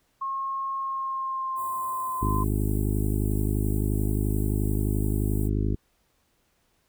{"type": "tone with pitch glide", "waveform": "sine", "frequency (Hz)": [1080, 1031.2], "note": ["C#6", "C6"], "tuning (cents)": [-45, -26], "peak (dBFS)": -27, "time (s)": [0.21, 2.44], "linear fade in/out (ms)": 10, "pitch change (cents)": -81, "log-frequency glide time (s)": [0.78, 2.23]}
{"type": "band-stop noise", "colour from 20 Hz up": "white", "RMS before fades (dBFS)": -43, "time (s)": [1.55, 5.5], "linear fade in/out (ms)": 50, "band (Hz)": [900, 7700], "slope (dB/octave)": 96}
{"type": "harmonic tone", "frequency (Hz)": 51.5, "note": "G#1", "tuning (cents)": -14, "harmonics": [1, 2, 3, 4, 5, 6, 7, 8], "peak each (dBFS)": [-26, -27, -35, -33, -34, -34, -37, -39], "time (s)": [2.21, 5.76], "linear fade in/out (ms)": 20}
{"effects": ["pink hiss -69 dBFS RMS until 6.88 s"]}